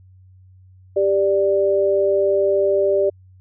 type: tone pair together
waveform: sine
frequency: 394.8 / 588.5 Hz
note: G4 / D5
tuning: +12 / +3 cents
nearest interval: perfect fifth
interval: 691 cents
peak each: -17 dBFS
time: 0.96-3.1 s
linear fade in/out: 10 ms
effects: added 93 Hz sine -45 dBFS peak until 3.4 s